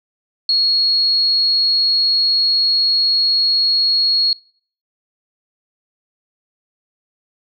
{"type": "tone", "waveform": "sine", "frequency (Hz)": 4316, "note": "C#8", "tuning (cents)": -47, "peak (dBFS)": -12, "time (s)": [0.49, 4.33], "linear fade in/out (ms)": 2, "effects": ["noise-tail reverb RT60 0.5 s tail -24 dB re dry"]}